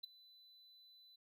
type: tone with ADSR envelope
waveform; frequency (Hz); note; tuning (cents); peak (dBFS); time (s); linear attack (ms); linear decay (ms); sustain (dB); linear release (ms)
triangle; 4000; B7; +21; -39; 0.03-1.16; 11; 9; -21; 7
effects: none